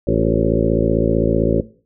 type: harmonic tone with a mistuned harmonic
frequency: 55.6 Hz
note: A1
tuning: 19 cents sharp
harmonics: 1 / 2 / 3 / 4 / 5 / 6 / 7 / 8 / 9 / 10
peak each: -23 / -23 / -23 / -23 / -23 / -23 / -23 / -23 / -23 / -23 dBFS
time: 0.07-1.61 s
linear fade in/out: 5 ms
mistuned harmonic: 6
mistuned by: +56 cents
effects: noise-tail reverb RT60 0.4 s tail -17 dB re dry